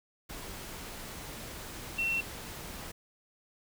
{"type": "tone in noise", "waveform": "sine", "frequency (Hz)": 2710, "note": "E7", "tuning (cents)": 47, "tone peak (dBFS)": -28, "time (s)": [1.98, 2.21], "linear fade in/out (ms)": 10, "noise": "pink", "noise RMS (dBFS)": -43, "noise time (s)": [0.29, 2.92], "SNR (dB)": 12, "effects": []}